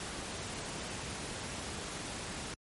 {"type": "noise", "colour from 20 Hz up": "pink", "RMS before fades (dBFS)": -40, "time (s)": [0, 2.54], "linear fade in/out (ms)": 2, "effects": ["high-pass 60 Hz 12 dB/octave", "MP3 48 kbps"]}